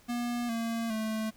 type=tone with pitch steps; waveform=square; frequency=240 / 229.2 / 218.8 Hz; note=B3 / A#3 / A3; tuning=-49 / -29 / -9 cents; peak=-31 dBFS; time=0.08-1.31 s; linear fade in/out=20 ms; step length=410 ms; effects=pink hiss -60 dBFS RMS until 1.36 s